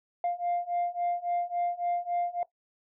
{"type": "beating tone pair", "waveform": "sine", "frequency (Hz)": [698.5, 702.1], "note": ["F5", "F5"], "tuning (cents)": [0, 9], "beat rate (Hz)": 3.6, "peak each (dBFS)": [-30, -29], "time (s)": [0.24, 2.43], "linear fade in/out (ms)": 2, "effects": ["noise-tail reverb RT60 0.1 s tail -17 dB re dry", "tanh soft clip ceiling -23 dBFS"]}